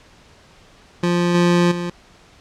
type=tone with level steps; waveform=25% pulse; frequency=174.61 Hz; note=F3; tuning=in tune; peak=-12 / -9 / -19 dBFS; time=1.03-1.9 s; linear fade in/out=5 ms; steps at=1.34 / 1.71 s; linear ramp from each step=10 ms; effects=pink hiss -49 dBFS RMS until 2.4 s + low-pass 6000 Hz 12 dB/octave